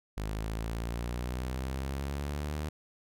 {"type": "exponential sweep", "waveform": "sawtooth", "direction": "up", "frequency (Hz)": [51.91, 76.6], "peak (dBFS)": -29, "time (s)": [0.17, 2.69], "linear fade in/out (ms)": 5, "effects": []}